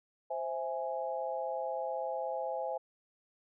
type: chord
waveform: sine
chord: C augmented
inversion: none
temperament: equal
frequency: 523.3 / 659.3 / 830.6 Hz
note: C5 / E5 / G#5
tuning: 0 / 0 / 0 cents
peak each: -37 / -38 / -38 dBFS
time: 0.3-2.78 s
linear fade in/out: 10 ms
effects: none